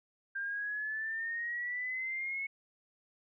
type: exponential sweep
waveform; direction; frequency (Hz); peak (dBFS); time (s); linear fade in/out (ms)
sine; up; 1588 to 2202; -34; 0.35-2.47; 10
effects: none